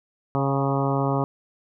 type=harmonic tone with a mistuned harmonic; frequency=137.4 Hz; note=C#3; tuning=15 cents flat; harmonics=1 / 2 / 3 / 4 / 5 / 6 / 7 / 8 / 9; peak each=-24 / -27 / -29 / -30 / -31 / -32 / -32 / -33 / -34 dBFS; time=0.35-1.24 s; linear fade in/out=0 ms; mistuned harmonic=5; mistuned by=+24 cents; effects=none